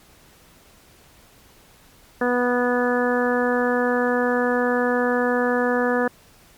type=harmonic tone; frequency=245.7 Hz; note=B3; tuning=9 cents flat; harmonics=1 / 2 / 3 / 4 / 5 / 6 / 7; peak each=-23 / -21 / -28 / -30 / -30 / -30 / -27 dBFS; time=2.21-6.08 s; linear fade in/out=5 ms; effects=pink hiss -52 dBFS RMS until 6.57 s + MP3 96 kbps